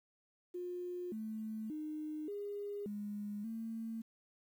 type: tone with pitch steps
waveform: sine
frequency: 356.6 / 218.3 / 306.6 / 408.2 / 206.5 / 225.3 Hz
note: F4 / A3 / D#4 / G#4 / G#3 / A3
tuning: +36 / -13 / -25 / -30 / -10 / +41 cents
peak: -39 dBFS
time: 0.54-4.02 s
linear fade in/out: 10 ms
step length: 580 ms
effects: 11-bit